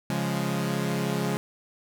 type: chord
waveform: sawtooth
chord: Db major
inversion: none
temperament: equal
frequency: 138.59 / 174.61 / 207.7 Hz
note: Db3 / F3 / Ab3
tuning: 0 / 0 / 0 cents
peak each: -26 dBFS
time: 0.1-1.37 s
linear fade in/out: 0 ms
effects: none